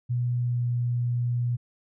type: tone with pitch glide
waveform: sine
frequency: 122.1 to 121.12 Hz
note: B2 to B2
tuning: -19 to -33 cents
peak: -23 dBFS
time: 0.09-1.57 s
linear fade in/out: 20 ms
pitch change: -14 cents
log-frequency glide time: 0.37-0.66 s
effects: none